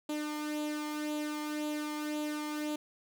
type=tone with flanger; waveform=sawtooth; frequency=300.6 Hz; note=D4; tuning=40 cents sharp; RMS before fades=-36 dBFS; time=0.09-2.76 s; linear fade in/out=5 ms; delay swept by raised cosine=0.27 to 0.95 ms; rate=1.9 Hz; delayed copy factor=+0.55; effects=none